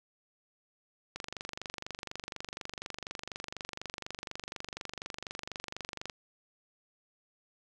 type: click train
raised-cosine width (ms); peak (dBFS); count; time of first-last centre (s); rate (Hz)
0.2; -21; 120; 1.16-6.098; 24.1
effects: none